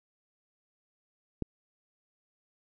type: click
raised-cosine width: 3 ms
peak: -18 dBFS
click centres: 1.423 s
effects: none